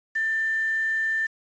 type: tone with quantisation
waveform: sine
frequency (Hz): 1783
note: A6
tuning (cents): +22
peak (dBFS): -22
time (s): 0.15-1.27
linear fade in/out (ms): 10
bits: 7
effects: resampled to 16000 Hz